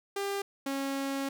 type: tone pair in turn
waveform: sawtooth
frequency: 398.3 / 273.9 Hz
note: G4 / C#4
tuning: +28 / -21 cents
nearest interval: tritone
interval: 649 cents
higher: first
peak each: -27 dBFS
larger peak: neither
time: 0.16-0.42 / 0.66-1.29 s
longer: second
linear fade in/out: 5 ms
effects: none